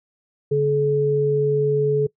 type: tone pair together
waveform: sine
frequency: 142.79 / 427.9 Hz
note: D3 / A4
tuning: -48 / -48 cents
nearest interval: octave + perfect fifth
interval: 1900 cents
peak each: -22 / -17 dBFS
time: 0.51-2.07 s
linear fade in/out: 10 ms
effects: noise-tail reverb RT60 0.1 s tail -22 dB re dry